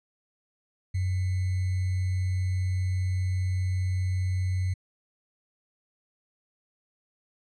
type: tone with sample-and-hold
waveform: sine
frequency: 92.5 Hz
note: F#2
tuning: in tune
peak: -24 dBFS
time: 0.94-4.74 s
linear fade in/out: 10 ms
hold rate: 2100 Hz
effects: resampled to 22050 Hz